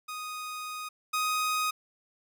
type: tone pair in turn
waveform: sawtooth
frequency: 1244.5 / 1250.8 Hz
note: D#6 / D#6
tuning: 0 / +9 cents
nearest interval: unison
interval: 9 cents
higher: second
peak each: -32 / -23 dBFS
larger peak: second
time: 0.08-0.89 / 1.13-1.71 s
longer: first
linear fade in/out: 10 ms
effects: none